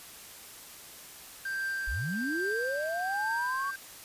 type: tone with tremolo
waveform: triangle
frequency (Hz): 1576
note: G6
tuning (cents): +9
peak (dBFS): -28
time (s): 1.45-3.76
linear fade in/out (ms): 5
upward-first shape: triangle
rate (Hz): 1.2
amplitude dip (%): 50
type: linear sweep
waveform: sine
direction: up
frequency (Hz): 36.3 to 1139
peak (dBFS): -31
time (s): 1.87-3.71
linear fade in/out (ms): 10
effects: white hiss -48 dBFS RMS until 4.04 s + resampled to 32000 Hz